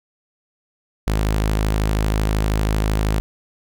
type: tone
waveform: sawtooth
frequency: 52.8 Hz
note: G#1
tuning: 29 cents sharp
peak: -13 dBFS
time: 1.07-3.2 s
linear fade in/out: 0 ms
effects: none